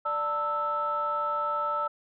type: tone cluster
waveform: sine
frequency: 589 / 897 / 1315 Hz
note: D5 / A5 / E6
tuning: +5 / +33 / -5 cents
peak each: -33 / -33 / -27 dBFS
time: 0.05-1.88 s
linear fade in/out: 10 ms
effects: tanh soft clip ceiling -18 dBFS